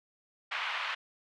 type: band-pass noise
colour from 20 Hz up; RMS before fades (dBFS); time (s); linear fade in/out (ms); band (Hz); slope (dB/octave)
white; -35; 0.51-0.95; 10; 820 to 2900; 24
effects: none